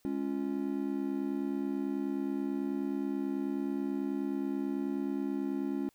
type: chord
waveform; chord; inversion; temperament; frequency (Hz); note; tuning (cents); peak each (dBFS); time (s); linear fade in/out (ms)
triangle; Db major; second; just; 207.9 / 277.2 / 346.5; Ab3 / Db4 / F4; +2 / 0 / -14; -36 / -31 / -36; 0.05-5.89; 0
effects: white hiss -70 dBFS RMS until 5.94 s